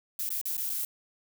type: noise with dropouts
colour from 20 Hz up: violet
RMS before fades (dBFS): -32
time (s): 0.19-0.85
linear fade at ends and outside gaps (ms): 1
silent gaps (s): 0.291-0.304 / 0.414-0.455 / 0.568-0.578 / 0.695-0.699
effects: none